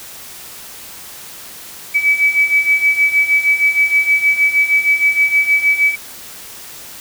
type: beating tone pair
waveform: sine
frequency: 2286 / 2292.4 Hz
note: D7 / D7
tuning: -47 / -42 cents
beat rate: 6.4 Hz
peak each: -16 / -12 dBFS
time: 1.94-5.96 s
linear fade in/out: 20 ms
effects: white hiss -34 dBFS RMS until 7 s